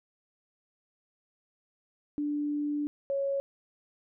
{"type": "tone pair in turn", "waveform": "sine", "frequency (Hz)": [293.6, 553.1], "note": ["D4", "C#5"], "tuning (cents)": [0, -4], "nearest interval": "major seventh", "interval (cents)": 1096, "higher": "second", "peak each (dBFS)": [-28, -27], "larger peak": "second", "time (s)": [[2.18, 2.87], [3.1, 3.4]], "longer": "first", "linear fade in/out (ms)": 0, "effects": []}